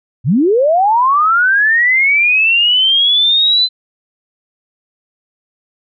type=linear sweep; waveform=sine; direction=up; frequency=101 to 4065 Hz; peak=-8 dBFS; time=0.24-3.69 s; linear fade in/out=50 ms; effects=none